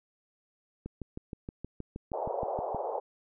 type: click train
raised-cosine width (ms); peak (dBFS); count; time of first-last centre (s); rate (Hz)
3; -25; 13; 0.86-2.747; 6.36
type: band-pass noise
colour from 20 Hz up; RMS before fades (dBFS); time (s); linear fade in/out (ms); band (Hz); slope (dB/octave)
white; -34; 2.13-3; 10; 430 to 860; 48
effects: none